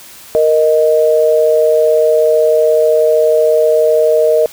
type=tone pair together; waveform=sine; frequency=466.2 / 622.3 Hz; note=A#4 / D#5; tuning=0 / 0 cents; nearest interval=perfect fourth; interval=500 cents; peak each=-10 dBFS; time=0.35-4.46 s; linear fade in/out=0 ms; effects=white hiss -36 dBFS RMS until 4.52 s